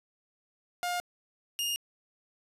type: tone pair in turn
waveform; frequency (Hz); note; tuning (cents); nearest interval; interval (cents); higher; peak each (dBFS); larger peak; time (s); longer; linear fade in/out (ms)
sawtooth; 709 / 2836; F5 / F7; +26 / +26; 2 octaves; 2400; second; -26; neither; 0.83-1 / 1.59-1.76; neither; 0
effects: resampled to 32000 Hz + 11-bit